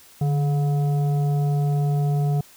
sine tone with frequency modulation, 146.83 Hz, D3, in tune, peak -18 dBFS, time 0.21-2.41 s, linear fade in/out 5 ms, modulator 570 Hz, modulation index 0.36, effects white hiss -50 dBFS RMS until 2.56 s

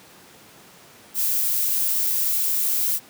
violet noise, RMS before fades -22 dBFS, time 1.14-3 s, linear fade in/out 50 ms, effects pink hiss -48 dBFS RMS until 3.09 s + high-pass 150 Hz 12 dB/octave

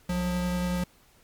square tone pair together, 63.18 / 178.7 Hz, B1 / F3, +40 / +40 cents, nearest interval octave + tritone, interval 1800 cents, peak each -35 / -27 dBFS, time 0.09-0.84 s, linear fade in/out 5 ms, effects pink hiss -60 dBFS RMS until 1.23 s + MP3 96 kbps

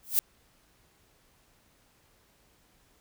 violet noise with exponential growth, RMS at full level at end -20 dBFS, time 0.03-0.19 s, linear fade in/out 0 ms, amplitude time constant 34 ms, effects pink hiss -65 dBFS RMS until 3 s

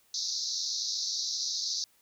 white band-pass noise, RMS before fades -33 dBFS, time 0.14-1.84 s, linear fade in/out 2 ms, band 3900 to 6200 Hz, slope 96 dB/octave, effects white hiss -66 dBFS RMS until 2.01 s

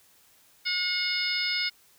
harmonic tone, 724 Hz, F#5, 38 cents flat, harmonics 2 / 3 / 4 / 5 / 6 / 7, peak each -36 / -30 / -36 / -35 / -34 / -30 dBFS, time 0.65-1.7 s, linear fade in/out 20 ms, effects white hiss -60 dBFS RMS until 1.98 s

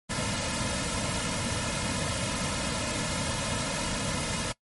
pink noise with comb filter, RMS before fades -30 dBFS, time 0.09-4.53 s, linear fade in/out 20 ms, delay 2.6 ms, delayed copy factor -0.8, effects noise-tail reverb RT60 0.1 s tail -22 dB re dry + MP3 48 kbps

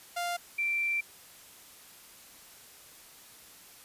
sawtooth / sine tone pair in turn, 698.5 / 2349 Hz, F5 / D7, 0 / 0 cents, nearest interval octave + major sixth, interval 2100 cents, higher second, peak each -27 dBFS, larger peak neither, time 0.16-0.37 / 0.58-1.01 s, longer second, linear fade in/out 10 ms, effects white hiss -53 dBFS RMS until 3.84 s + resampled to 32000 Hz

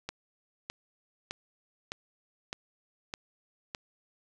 click train, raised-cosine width 0.2 ms, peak -18 dBFS, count 7, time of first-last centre 0.09-3.749 s, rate 1.64 Hz, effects none

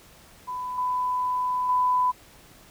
sine tone with level steps, 1000 Hz, B5, 21 cents sharp, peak -29 / -23 / -19 dBFS, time 0.47-2.12 s, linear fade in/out 20 ms, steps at 0.78 / 1.69 s, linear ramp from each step 2 ms, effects pink hiss -52 dBFS RMS until 2.7 s

